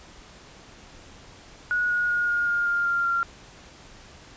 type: tone with pitch steps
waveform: sine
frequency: 1457 / 1446.1 / 1435.3 / 1424.5 / 1413.9 / 1403.3 / 1392.8 / 1382.4 Hz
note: F#6 / F#6 / F6 / F6 / F6 / F6 / F6 / F6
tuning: -27 / -40 / +47 / +34 / +21 / +8 / -5 / -18 cents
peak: -21 dBFS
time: 1.71-3.23 s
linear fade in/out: 0 ms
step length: 190 ms
effects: pink hiss -48 dBFS RMS until 4.36 s + resampled to 16000 Hz